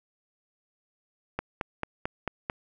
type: click train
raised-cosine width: 0.5 ms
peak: -14 dBFS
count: 6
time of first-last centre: 1.39-2.499 s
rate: 4.51 Hz
effects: none